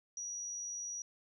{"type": "tone", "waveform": "sine", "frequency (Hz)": 5800, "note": "F#8", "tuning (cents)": -35, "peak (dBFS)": -39, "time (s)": [0.17, 1.02], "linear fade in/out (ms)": 2, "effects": []}